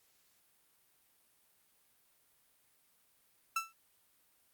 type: tone with exponential decay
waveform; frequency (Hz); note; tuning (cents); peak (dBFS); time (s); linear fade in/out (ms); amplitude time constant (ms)
30% pulse; 1330; E6; +15; -26; 3.56-3.73; 5; 36
effects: white hiss -71 dBFS RMS until 4.53 s + Opus 48 kbps